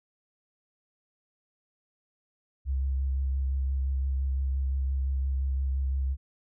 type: tone with vibrato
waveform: sine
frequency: 67 Hz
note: C2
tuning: 42 cents sharp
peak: -25 dBFS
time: 2.65-6.17 s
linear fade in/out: 50 ms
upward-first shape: sine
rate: 5.8 Hz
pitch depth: 21 cents each way
effects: none